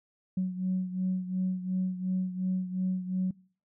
sine beating tone pair, 184.6 / 187.4 Hz, F#3 / F#3, -4 / +22 cents, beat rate 2.8 Hz, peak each -28 / -33 dBFS, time 0.37-3.31 s, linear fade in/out 5 ms, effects noise-tail reverb RT60 0.5 s tail -25 dB re dry + tanh soft clip ceiling -21 dBFS

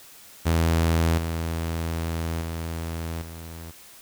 sawtooth tone with level steps, 82.41 Hz, E2, in tune, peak -15 / -22 / -25 / -33 dBFS, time 0.45-3.72 s, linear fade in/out 20 ms, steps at 1.18 / 2.41 / 3.22 s, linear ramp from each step 2 ms, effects white hiss -48 dBFS RMS until 4.01 s

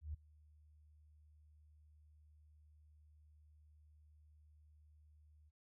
sine tone with ADSR envelope, 75.7 Hz, D#2, 47 cents flat, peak -40 dBFS, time 0.01-5.51 s, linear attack 130 ms, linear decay 8 ms, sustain -24 dB, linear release 30 ms, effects noise-tail reverb RT60 0.1 s tail -20 dB re dry

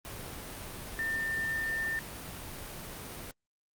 sine tone in noise, 1800 Hz, A6, 39 cents sharp, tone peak -30 dBFS, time 0.99-1.99 s, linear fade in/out 0 ms, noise pink, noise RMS -42 dBFS, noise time 0.05-3.31 s, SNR +9 dB, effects Opus 32 kbps

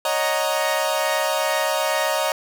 sawtooth chord, D# minor seventh, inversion third, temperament equal, 554.4 / 622.3 / 740 / 932.3 Hz, C#5 / D#5 / F#5 / A#5, 0 / 0 / 0 / 0 cents, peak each -22 / -19 / -25 / -22 dBFS, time 0.05-2.32 s, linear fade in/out 2 ms, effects none

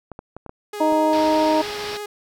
clicks, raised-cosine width 1 ms, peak -21 dBFS, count 6, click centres 0.117 / 0.191 / 0.366 / 0.463 / 0.494 / 0.924 s
sawtooth tone with vibrato, 415.3 Hz, G#4, in tune, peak -25 dBFS, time 0.73-2.06 s, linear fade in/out 5 ms, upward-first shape triangle, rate 15 Hz, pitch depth 17 cents each way
harmonic tone, 311.1 Hz, D#4, in tune, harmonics 1 / 2 / 3, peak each -20 / -19 / -20 dBFS, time 0.8-1.62 s, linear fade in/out 10 ms
white low-pass noise, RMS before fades -33 dBFS, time 1.13-1.97 s, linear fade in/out 0 ms, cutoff 5600 Hz, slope 96 dB/octave
effects none

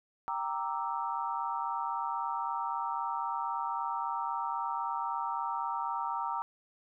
sine chord, E half-diminished seventh, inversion first, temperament equal, 784 / 932.3 / 1174.7 / 1318.5 Hz, G5 / Bb5 / D6 / E6, 0 / 0 / 0 / 0 cents, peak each -39 / -34 / -38 / -39 dBFS, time 0.28-6.42 s, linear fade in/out 0 ms, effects none

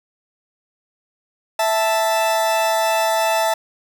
40% pulse tone pair together, 659.3 / 880 Hz, E5 / A5, 0 / 0 cents, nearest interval perfect fourth, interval 500 cents, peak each -18 / -18 dBFS, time 1.59-3.54 s, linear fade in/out 5 ms, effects none

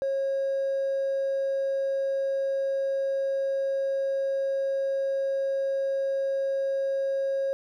triangle tone with hard clipping, 544 Hz, C#5, 33 cents flat, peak -24 dBFS, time 0.02-7.53 s, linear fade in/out 0 ms, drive 2 dB, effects none

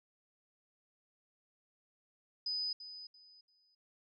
sine tone with echo, 4994 Hz, D#8, 6 cents sharp, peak -34 dBFS, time 2.46-2.73 s, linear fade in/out 5 ms, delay 340 ms, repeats 3, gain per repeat -12 dB, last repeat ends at 3.75 s, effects none

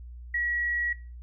sine tone, 1919 Hz, A#6, 50 cents sharp, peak -25 dBFS, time 0.34-0.93 s, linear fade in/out 5 ms, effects noise-tail reverb RT60 0.3 s tail -19 dB re dry + added 60 Hz sine -40 dBFS peak until 1.22 s

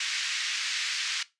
pink band-pass noise, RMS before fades -31 dBFS, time 0-1.23 s, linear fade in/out 5 ms, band 1800 to 6300 Hz, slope 24 dB/octave, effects noise-tail reverb RT60 0.2 s tail -17 dB re dry + resampled to 22050 Hz

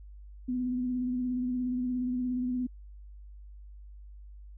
sine tone with vibrato, 250 Hz, B3, 21 cents sharp, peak -28 dBFS, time 0.48-2.67 s, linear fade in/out 10 ms, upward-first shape sine, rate 17 Hz, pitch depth 28 cents each way, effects added 50 Hz sine -45 dBFS peak until 4.57 s

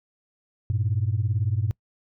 sine beating tone pair, 98 / 116 Hz, G2 / A#2, 0 / -8 cents, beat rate 18 Hz, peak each -23 / -24 dBFS, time 0.7-1.71 s, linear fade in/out 0 ms, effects noise-tail reverb RT60 0.1 s tail -25 dB re dry + tanh soft clip ceiling -15 dBFS

